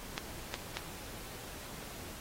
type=clicks; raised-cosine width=0.2 ms; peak=-17 dBFS; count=3; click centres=0.179 / 0.541 / 0.77 s; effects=pink hiss -47 dBFS RMS until 2.2 s + AAC 48 kbps